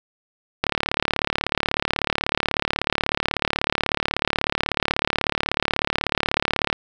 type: click train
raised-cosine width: 0.3 ms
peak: -3 dBFS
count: 222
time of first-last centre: 0.64-6.728 s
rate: 36.3 Hz
effects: none